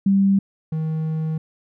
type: tone pair in turn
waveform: sine / triangle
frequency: 196 / 158.13 Hz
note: G3 / D#3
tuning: 0 / +28 cents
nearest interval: major third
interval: 372 cents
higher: first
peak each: -13 / -19 dBFS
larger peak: first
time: 0.06-0.39 / 0.72-1.38 s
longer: second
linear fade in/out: 5 ms
effects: none